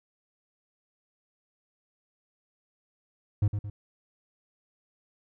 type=tone with echo; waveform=triangle; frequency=103 Hz; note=G#2; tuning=14 cents flat; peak=-18 dBFS; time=3.42-3.48 s; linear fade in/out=5 ms; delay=110 ms; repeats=2; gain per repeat=-7 dB; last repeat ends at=3.7 s; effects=none